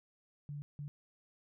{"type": "tone bursts at uneven times", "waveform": "sine", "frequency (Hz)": 145.3, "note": "D3", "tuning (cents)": -18, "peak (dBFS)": -40, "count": 2, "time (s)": [[0.49, 0.62], [0.79, 0.88]], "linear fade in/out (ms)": 0, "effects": []}